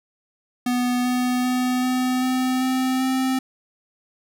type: tone with pitch steps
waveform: square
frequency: 246.9 / 249.2 / 251.5 / 253.8 / 256.2 / 258.6 / 261 Hz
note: B3 / B3 / B3 / B3 / C4 / C4 / C4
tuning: 0 / +16 / +32 / +47 / -36 / -20 / -4 cents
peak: -20 dBFS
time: 0.66-3.39 s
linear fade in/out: 5 ms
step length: 390 ms
effects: none